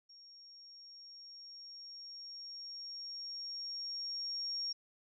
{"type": "tone with level ramp", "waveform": "sine", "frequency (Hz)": 5560, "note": "F8", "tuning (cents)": -9, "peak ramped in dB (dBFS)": [-55, -35], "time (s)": [0.09, 4.73], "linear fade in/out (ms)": 10, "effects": []}